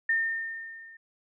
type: tone with level ramp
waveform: sine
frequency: 1816 Hz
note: A#6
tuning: 46 cents flat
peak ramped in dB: -21 to -47 dBFS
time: 0.09-0.97 s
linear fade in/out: 5 ms
effects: none